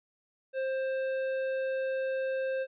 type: tone with tanh clipping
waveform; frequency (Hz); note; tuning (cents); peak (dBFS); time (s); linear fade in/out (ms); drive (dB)
triangle; 528; C5; +16; -31; 0.53-2.67; 50; 16
effects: resampled to 8000 Hz